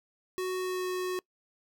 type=tone with pitch glide; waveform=square; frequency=370 to 366.8 Hz; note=F#4 to F#4; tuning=0 to -15 cents; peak=-31 dBFS; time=0.38-1.19 s; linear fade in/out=0 ms; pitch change=-15 cents; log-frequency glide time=0.58-0.86 s; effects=noise-tail reverb RT60 0.1 s tail -24 dB re dry